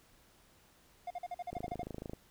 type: tone bursts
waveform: triangle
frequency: 710 Hz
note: F5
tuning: 28 cents sharp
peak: -35 dBFS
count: 10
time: 1.07-1.825 s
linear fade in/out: 5 ms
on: 35 ms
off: 45 ms
type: click train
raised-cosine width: 2 ms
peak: -28 dBFS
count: 17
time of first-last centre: 1.53-2.134 s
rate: 26.5 Hz
effects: pink hiss -65 dBFS RMS until 2.3 s